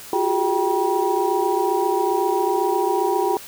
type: tone cluster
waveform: sine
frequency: 350.9 / 378.6 / 413.2 / 781 / 962 Hz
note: F4 / F#4 / G#4 / G5 / B5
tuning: +8 / +40 / -9 / -7 / -46 cents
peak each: -24 dBFS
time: 0.13-3.37 s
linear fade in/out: 2 ms
effects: white hiss -39 dBFS RMS until 3.47 s